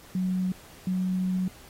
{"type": "tone pair in turn", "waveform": "sine", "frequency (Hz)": [185, 185], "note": ["F#3", "F#3"], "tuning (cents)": [0, 0], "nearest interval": "unison", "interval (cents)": 0, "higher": "neither", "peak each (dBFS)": -24, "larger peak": "neither", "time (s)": [[0.15, 0.52], [0.87, 1.48]], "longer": "second", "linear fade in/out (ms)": 2, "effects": ["pink hiss -51 dBFS RMS until 1.69 s", "AAC 48 kbps"]}